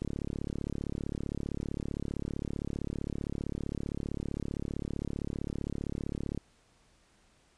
click train, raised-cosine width 3 ms, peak -22 dBFS, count 226, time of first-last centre 0.02-6.376 s, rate 35.4 Hz, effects pink hiss -66 dBFS RMS until 7.57 s + resampled to 22050 Hz

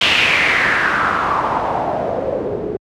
white noise with low-pass filter sweep, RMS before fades -17 dBFS, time 0.01-2.77 s, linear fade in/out 5 ms, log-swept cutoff 3000 to 380 Hz, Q 3.9, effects high-pass 60 Hz 12 dB/octave

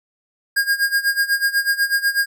square tone with tremolo, 1622 Hz, G#6, 41 cents flat, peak -14 dBFS, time 0.56-2.26 s, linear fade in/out 10 ms, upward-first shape sine, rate 8.1 Hz, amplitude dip 85%, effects none

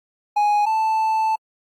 triangle tone pair in turn, 830.6 / 879.8 Hz, G#5 / A5, 0 / 0 cents, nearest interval minor second, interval 100 cents, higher second, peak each -13 / -15 dBFS, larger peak first, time 0.36-0.66 / 0.66-1.36 s, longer second, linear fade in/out 10 ms, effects AAC 64 kbps

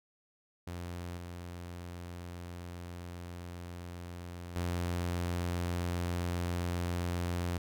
sawtooth tone with level steps, 87.5 Hz, F2, 4 cents sharp, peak -35 / -38 / -28 dBFS, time 0.67-7.58 s, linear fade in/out 5 ms, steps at 1.17 / 4.56 s, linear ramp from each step 2 ms, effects none

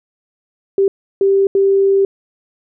sine tone bursts at uneven times, 392 Hz, G4, in tune, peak -9 dBFS, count 3, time 0.78-0.88 / 1.21-1.47 / 1.55-2.05 s, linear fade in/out 2 ms, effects none

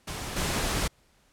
pink noise with level steps, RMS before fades -35 / -28 dBFS, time 0.07-0.88 s, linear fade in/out 10 ms, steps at 0.36 s, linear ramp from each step 10 ms, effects pink hiss -64 dBFS RMS until 1.32 s + low-pass 11000 Hz 12 dB/octave

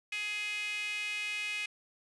sawtooth tone with high-pass filter, 418.6 Hz, G#4, 14 cents sharp, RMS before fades -36 dBFS, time 0.12-1.66 s, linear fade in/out 5 ms, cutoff 2400 Hz, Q 8.3, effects resampled to 24000 Hz

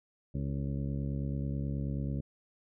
harmonic tone with a mistuned harmonic, 69.3 Hz, C#2, in tune, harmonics 1 / 2 / 3 / 4 / 5 / 6 / 7 / 8, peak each -37 / -34 / -39 / -42 / -51 / -51 / -54 / -51 dBFS, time 0.34-2.21 s, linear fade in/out 10 ms, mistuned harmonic 5, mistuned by -49 cents, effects none

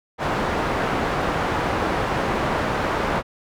white low-pass noise, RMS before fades -23 dBFS, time 0.18-3.23 s, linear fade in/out 50 ms, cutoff 1100 Hz, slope 12 dB/octave, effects none

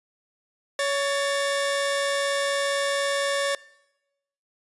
sawtooth tone pair together, 560.3 / 1785 Hz, C#5 / A6, +18 / +24 cents, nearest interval octave + minor sixth, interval 2006 cents, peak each -20 / -25 dBFS, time 0.79-3.55 s, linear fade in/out 2 ms, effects noise-tail reverb RT60 0.9 s tail -22 dB re dry + resampled to 24000 Hz

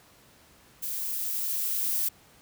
violet noise with level ramp, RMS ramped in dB -33 to -27 dBFS, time 0.82-2.09 s, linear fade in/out 10 ms, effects pink hiss -57 dBFS RMS until 2.41 s + high-pass 60 Hz 12 dB/octave

